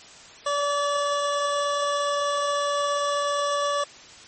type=tone pair together; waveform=square; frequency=575.6 / 1148 Hz; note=D5 / D6; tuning=-35 / -40 cents; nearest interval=octave; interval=1195 cents; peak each=-26 dBFS; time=0.46-3.84 s; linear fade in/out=5 ms; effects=white hiss -46 dBFS RMS until 4.27 s + MP3 32 kbps